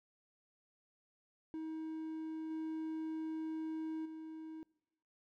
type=tone with level steps; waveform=triangle; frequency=317.5 Hz; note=D#4; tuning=35 cents sharp; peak=-38 / -36 / -43 dBFS; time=1.54-4.63 s; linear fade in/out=0 ms; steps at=2.5 / 4.05 s; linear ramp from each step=10 ms; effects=noise-tail reverb RT60 1.0 s tail -24 dB re dry